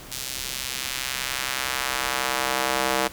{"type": "tone with high-pass filter sweep", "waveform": "square", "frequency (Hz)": 65.41, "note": "C2", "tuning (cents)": 0, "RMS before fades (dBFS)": -27, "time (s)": [0.11, 3.08], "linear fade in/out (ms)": 10, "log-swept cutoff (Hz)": [4500, 510], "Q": 0.75, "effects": ["pink hiss -42 dBFS RMS until 3.12 s"]}